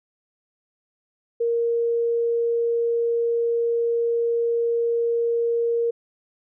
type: tone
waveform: sine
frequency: 467.1 Hz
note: A#4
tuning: 3 cents sharp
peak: -19 dBFS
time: 1.4-5.91 s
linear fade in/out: 10 ms
effects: none